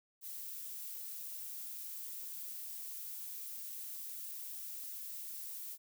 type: noise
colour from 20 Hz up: violet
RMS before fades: -45 dBFS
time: 0.21-5.78 s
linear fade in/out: 50 ms
effects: none